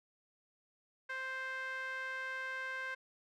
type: tone with band-pass filter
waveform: sawtooth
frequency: 523.3 Hz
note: C5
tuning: in tune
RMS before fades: -41 dBFS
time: 1.09-2.95 s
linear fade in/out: 10 ms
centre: 1700 Hz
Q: 4
effects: none